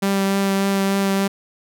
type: tone with vibrato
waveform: sawtooth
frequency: 196 Hz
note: G3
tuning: in tune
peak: -13 dBFS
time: 0.02-1.28 s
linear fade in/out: 10 ms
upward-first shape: triangle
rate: 3.4 Hz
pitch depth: 13 cents each way
effects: none